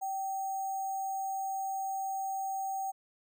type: tone with sample-and-hold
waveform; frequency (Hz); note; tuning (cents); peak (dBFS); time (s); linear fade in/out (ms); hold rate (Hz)
sine; 773; G5; -24; -32; 0.01-2.92; 20; 7350
effects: none